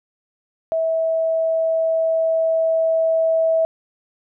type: tone with level ramp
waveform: sine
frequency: 650 Hz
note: E5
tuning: 24 cents flat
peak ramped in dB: -17 to -14 dBFS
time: 0.72-3.65 s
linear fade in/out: 0 ms
effects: none